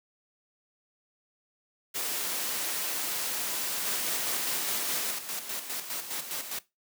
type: noise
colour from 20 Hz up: white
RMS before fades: -32 dBFS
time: 1.94-5.12 s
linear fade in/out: 20 ms
type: noise with tremolo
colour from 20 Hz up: white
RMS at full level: -34 dBFS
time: 3.86-6.59 s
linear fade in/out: 5 ms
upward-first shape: square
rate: 4.9 Hz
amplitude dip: 55%
effects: noise-tail reverb RT60 0.2 s tail -18 dB re dry + high-pass 200 Hz 12 dB/octave